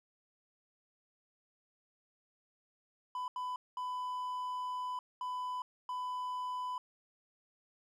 triangle tone bursts at uneven times, 1000 Hz, B5, 21 cents sharp, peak -34 dBFS, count 5, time 3.15-3.28 / 3.36-3.56 / 3.77-4.99 / 5.21-5.62 / 5.89-6.78 s, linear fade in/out 2 ms, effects none

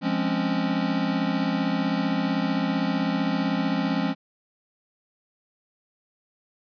square chord, Db major seventh, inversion first, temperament equal, 174.61 / 207.7 / 261.6 / 277.2 Hz, F3 / Ab3 / C4 / Db4, 0 / 0 / 0 / 0 cents, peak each -29 dBFS, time 0.01-4.15 s, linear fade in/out 50 ms, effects resampled to 11025 Hz

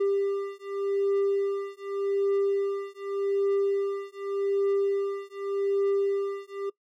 triangle beating tone pair, 396.5 / 397.35 Hz, G4 / G4, +20 / +23 cents, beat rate 0.85 Hz, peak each -26 dBFS, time 0-6.7 s, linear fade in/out 10 ms, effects noise-tail reverb RT60 0.1 s tail -22 dB re dry

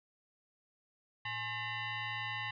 sine tone with frequency modulation, 113.2 Hz, A2, 50 cents sharp, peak -36 dBFS, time 1.25-2.51 s, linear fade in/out 5 ms, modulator 956 Hz, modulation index 3, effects resampled to 11025 Hz

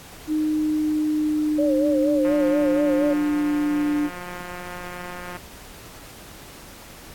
sine tone with pitch glide, 308 to 296 Hz, D#4 to D4, -17 to +14 cents, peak -19 dBFS, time 0.27-4.1 s, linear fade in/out 50 ms, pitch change -69 cents, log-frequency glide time 0.39-3.5 s
sine tone with vibrato, 554 Hz, C#5, 1 cent flat, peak -20 dBFS, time 1.58-3.14 s, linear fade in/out 10 ms, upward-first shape sine, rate 4.2 Hz, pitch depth 95 cents each way
click train, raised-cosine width 0.5 ms, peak -21 dBFS, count 556, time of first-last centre 2.25-5.368 s, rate 178 Hz
effects pink hiss -43 dBFS RMS until 7.14 s + AAC 64 kbps

